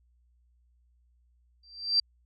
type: tone with exponential growth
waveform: sine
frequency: 4699 Hz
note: D8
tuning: in tune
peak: -18 dBFS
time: 1.63-2 s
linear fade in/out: 5 ms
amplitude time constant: 79 ms
effects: added 60 Hz sine -63 dBFS peak until 2.25 s